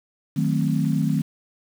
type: chord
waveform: sine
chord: D# diminished seventh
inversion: none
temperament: equal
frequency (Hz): 155.56 / 185 / 220 / 261.6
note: D#3 / F#3 / A3 / C4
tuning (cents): 0 / 0 / 0 / 0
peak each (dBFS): -22 / -26 / -25 / -26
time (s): 0.36-1.22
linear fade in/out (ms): 10
effects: 7-bit